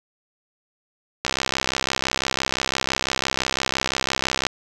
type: click train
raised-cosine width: 0.2 ms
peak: -3 dBFS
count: 213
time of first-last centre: 1.25-4.467 s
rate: 65.9 Hz
effects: none